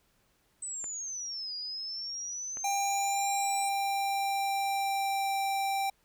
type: exponential two-way sweep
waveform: sine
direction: down then up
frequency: 8160 to 4846 to 8160 Hz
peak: -35 dBFS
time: 0.62-3.69 s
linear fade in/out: 5 ms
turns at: 1.55 s
type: clicks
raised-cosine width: 0.5 ms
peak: -30 dBFS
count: 2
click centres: 0.842 / 2.571 s
type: tone with pitch glide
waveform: square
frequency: 795 to 784.5 Hz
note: G5 to G5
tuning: +24 to +1 cents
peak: -29 dBFS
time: 2.64-5.9 s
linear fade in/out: 5 ms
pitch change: -23 cents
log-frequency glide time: 3.09-5.37 s
effects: pink hiss -70 dBFS RMS until 6.04 s